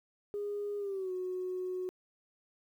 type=tone with pitch glide; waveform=sine; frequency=410 to 367.4 Hz; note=G#4 to F#4; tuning=-22 to -12 cents; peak=-33 dBFS; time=0.34-1.89 s; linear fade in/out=0 ms; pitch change=-190 cents; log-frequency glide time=0.78-1.12 s; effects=tanh soft clip ceiling -29 dBFS + 11-bit